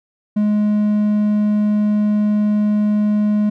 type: tone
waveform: triangle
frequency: 209.6 Hz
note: G#3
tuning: 16 cents sharp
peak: -11 dBFS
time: 0.36-3.5 s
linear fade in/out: 10 ms
effects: none